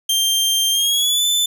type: tone with pitch glide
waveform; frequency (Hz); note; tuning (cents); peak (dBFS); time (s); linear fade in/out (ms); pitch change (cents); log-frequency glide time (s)
sawtooth; 3170 to 3517; G7 to A7; +19 to -1; -12; 0.09-1.46; 5; +180; 0.71-1.25
effects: none